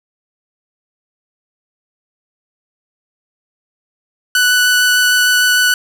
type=tone with vibrato; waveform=sawtooth; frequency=1486 Hz; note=F#6; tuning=7 cents sharp; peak=-6 dBFS; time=4.35-5.74 s; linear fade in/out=2 ms; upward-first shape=sine; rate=6.6 Hz; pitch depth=8 cents each way; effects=none